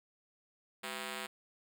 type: ring-modulated tone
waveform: 5% pulse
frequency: 293.7 Hz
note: D4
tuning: in tune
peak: -25 dBFS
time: 0.83-1.27 s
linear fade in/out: 10 ms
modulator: 84.4 Hz
effects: none